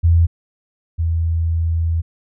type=tone pair in turn; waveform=sine; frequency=84 / 82.6 Hz; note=E2 / E2; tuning=+33 / +4 cents; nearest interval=unison; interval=29 cents; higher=first; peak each=-9 / -15 dBFS; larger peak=first; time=0.03-0.27 / 0.98-2.02 s; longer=second; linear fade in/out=20 ms; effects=none